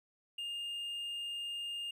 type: tone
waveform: triangle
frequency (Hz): 2821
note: F7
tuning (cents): +17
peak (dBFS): -36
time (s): 0.38-1.91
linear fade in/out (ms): 5
effects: none